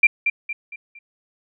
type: tone with echo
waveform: sine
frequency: 2370 Hz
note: D7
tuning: 15 cents sharp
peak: -8 dBFS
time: 0.03-0.07 s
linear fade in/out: 5 ms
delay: 230 ms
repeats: 4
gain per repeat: -8 dB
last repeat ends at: 0.99 s
effects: none